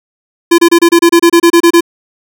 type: tone bursts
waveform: square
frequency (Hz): 340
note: F4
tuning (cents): -46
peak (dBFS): -3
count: 13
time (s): 0.51-1.808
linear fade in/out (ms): 10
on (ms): 74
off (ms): 28
effects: none